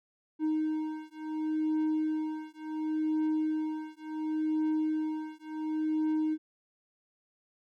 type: beating tone pair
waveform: triangle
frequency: 310.8 / 311.5 Hz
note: D#4 / D#4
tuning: -2 / +2 cents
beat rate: 0.7 Hz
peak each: -30 dBFS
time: 0.39-6.38 s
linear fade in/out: 50 ms
effects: none